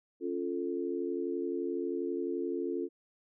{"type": "chord", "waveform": "sine", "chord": "Db augmented", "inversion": "none", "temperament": "equal", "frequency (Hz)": [277.2, 349.2, 440], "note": ["Db4", "F4", "A4"], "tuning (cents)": [0, 0, 0], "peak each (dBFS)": [-37, -34, -37], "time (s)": [0.2, 2.89], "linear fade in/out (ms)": 50, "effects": []}